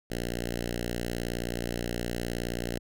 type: tone with notch filter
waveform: 5% pulse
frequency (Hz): 59.1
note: A#1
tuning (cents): +24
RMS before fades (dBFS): -33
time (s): 0.1-2.79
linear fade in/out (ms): 10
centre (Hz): 970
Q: 0.93
effects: none